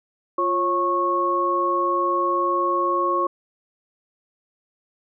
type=tone cluster; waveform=sine; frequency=350.1 / 548 / 1098 Hz; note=F4 / C#5 / C#6; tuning=+4 / -20 / -17 cents; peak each=-25 / -27 / -20 dBFS; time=0.38-3.27 s; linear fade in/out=5 ms; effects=none